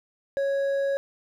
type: tone with hard clipping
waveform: triangle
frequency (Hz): 553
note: C#5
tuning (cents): -4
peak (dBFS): -24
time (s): 0.37-0.97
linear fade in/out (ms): 0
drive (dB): 8
effects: none